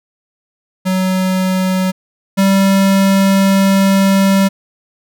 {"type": "tone pair in turn", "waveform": "square", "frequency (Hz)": [186.7, 194.64], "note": ["F#3", "G3"], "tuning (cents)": [16, -12], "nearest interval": "minor second", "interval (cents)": 72, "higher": "second", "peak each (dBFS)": [-13, -9], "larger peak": "second", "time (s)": [[0.85, 1.92], [2.37, 4.49]], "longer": "second", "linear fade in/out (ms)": 20, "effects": []}